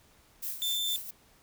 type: noise with tremolo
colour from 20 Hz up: violet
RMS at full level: -35 dBFS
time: 0.42-1.11 s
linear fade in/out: 10 ms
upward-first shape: sine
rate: 4.4 Hz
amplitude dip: 65%
type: tone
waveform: 40% pulse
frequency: 3548 Hz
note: A7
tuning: 14 cents sharp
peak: -28 dBFS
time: 0.62-0.96 s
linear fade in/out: 0 ms
effects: pink hiss -62 dBFS RMS until 1.42 s